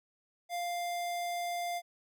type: tone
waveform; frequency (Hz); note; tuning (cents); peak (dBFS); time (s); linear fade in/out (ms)
square; 698.5; F5; 0; -34; 0.49-1.82; 50
effects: none